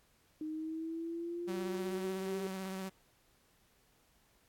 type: exponential sweep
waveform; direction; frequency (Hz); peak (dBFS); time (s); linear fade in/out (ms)
sine; up; 308.2 to 392; -37; 0.41-2.47; 2
type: tone with vibrato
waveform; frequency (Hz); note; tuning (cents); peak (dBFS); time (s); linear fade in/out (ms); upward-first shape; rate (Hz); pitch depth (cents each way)
sawtooth; 190; F#3; +46; -35; 1.47-2.9; 20; sine; 16; 23
effects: pink hiss -70 dBFS RMS until 4.48 s + AAC 64 kbps